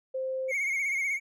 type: tone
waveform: sine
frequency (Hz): 523.3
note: C5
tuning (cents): 0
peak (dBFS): -29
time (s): 0.14-0.52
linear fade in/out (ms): 10
type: tone with vibrato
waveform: triangle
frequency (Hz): 2192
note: C#7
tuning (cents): -20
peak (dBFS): -25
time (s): 0.48-1.2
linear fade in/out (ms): 50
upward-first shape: sine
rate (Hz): 16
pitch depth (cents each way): 63
effects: none